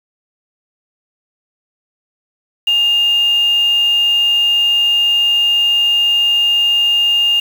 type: tone with quantisation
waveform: sine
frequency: 2818 Hz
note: F7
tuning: 15 cents sharp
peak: -10 dBFS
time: 2.67-7.4 s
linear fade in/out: 5 ms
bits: 5
effects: none